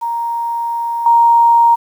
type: tone with level steps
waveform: sine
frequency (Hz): 934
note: A#5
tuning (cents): +3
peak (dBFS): -16 / -6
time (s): 0.01-1.76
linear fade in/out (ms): 20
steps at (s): 1.06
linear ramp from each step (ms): 2
effects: 7-bit